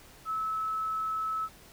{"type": "tone", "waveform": "sine", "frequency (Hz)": 1300, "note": "E6", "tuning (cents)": -24, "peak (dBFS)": -29, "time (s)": [0.25, 1.49], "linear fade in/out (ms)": 50, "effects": ["pink hiss -54 dBFS RMS until 1.72 s"]}